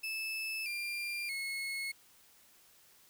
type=tone with pitch steps; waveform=35% pulse; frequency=2620 / 2389 / 2178 Hz; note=E7 / D7 / C#7; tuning=-11 / +29 / -31 cents; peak=-34 dBFS; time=0.03-1.92 s; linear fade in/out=10 ms; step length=630 ms; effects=white hiss -63 dBFS RMS until 3.09 s